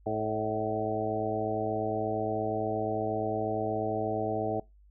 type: harmonic tone with a mistuned harmonic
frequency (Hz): 108.5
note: A2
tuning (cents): -24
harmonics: 1 / 2 / 3 / 4 / 5 / 6 / 7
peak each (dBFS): -38 / -39 / -36 / -34 / -38 / -34 / -35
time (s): 0.06-4.6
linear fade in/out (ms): 5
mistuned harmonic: 5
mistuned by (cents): +47
effects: noise-tail reverb RT60 0.2 s tail -22 dB re dry + added 50 Hz sine -55 dBFS peak until 4.9 s